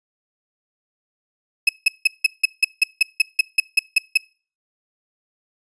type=tone bursts; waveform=35% pulse; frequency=2578 Hz; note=E7; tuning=39 cents flat; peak=-9 dBFS; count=14; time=1.67-4.174 s; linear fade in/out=5 ms; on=21 ms; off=170 ms; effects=noise-tail reverb RT60 0.4 s tail -26 dB re dry + resampled to 22050 Hz